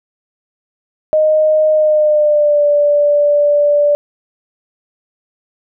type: tone with pitch glide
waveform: sine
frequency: 619 to 584.3 Hz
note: D#5 to D5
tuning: -9 to -9 cents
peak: -8 dBFS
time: 1.13-3.95 s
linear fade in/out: 0 ms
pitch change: -100 cents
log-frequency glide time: 1.72-2.65 s
effects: none